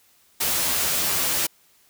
white noise with comb filter, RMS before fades -23 dBFS, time 0.4-1.47 s, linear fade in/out 10 ms, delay 12 ms, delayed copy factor +0.95, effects white hiss -59 dBFS RMS until 1.89 s

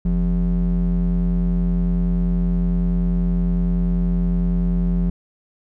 triangle ring-modulated tone, 110 Hz, A2, in tune, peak -11 dBFS, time 0.05-5.1 s, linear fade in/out 5 ms, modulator 64.7 Hz, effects none

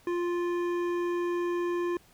sine tone with hard clipping, 349.2 Hz, F4, in tune, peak -29 dBFS, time 0.07-1.97 s, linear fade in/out 2 ms, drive 12 dB, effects pink hiss -60 dBFS RMS until 2.13 s

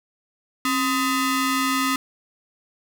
sawtooth ring-modulated tone, 762 Hz, G5, 49 cents flat, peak -13 dBFS, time 0.65-1.96 s, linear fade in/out 2 ms, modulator 494 Hz, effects none

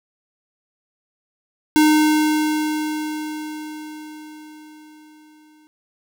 square tone with exponential decay, 306.3 Hz, D#4, 27 cents flat, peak -11 dBFS, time 1.76-5.67 s, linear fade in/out 0 ms, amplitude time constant 850 ms, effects none

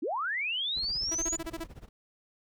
sine linear sweep, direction up, 246.9 to 7040 Hz, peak -29 dBFS, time 0.02-1.37 s, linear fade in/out 10 ms
brown noise with tremolo, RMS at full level -42 dBFS, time 0.76-1.89 s, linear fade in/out 5 ms, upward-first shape sine, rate 16 Hz, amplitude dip 90%
sawtooth tone bursts, 329.6 Hz, E4, in tune, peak -30 dBFS, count 8, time 1.11-1.642 s, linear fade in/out 10 ms, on 42 ms, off 28 ms
effects none

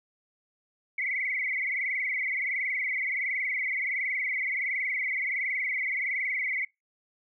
sine tone with frequency modulation, 2125 Hz, C7, 26 cents sharp, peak -27 dBFS, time 0.98-6.65 s, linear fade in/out 5 ms, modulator 21.4 Hz, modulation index 6.5, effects noise-tail reverb RT60 0.2 s tail -24 dB re dry

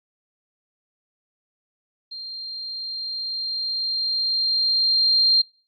sine tone with level ramp, 4186 Hz, C8, in tune, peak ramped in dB -32 to -13 dBFS, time 2.11-5.42 s, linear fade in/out 10 ms, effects noise-tail reverb RT60 0.4 s tail -26 dB re dry + Opus 48 kbps

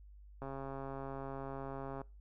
click train, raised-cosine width 1 ms, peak -30 dBFS, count 218, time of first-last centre 0.42-2.016 s, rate 136 Hz, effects noise-tail reverb RT60 0.3 s tail -23 dB re dry + added 50 Hz sine -53 dBFS peak until 2.2 s

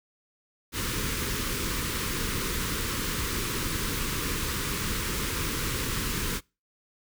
pink band-stop noise, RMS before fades -30 dBFS, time 0.72-6.41 s, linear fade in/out 50 ms, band 500 to 990 Hz, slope 48 dB/octave, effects noise-tail reverb RT60 0.3 s tail -26 dB re dry

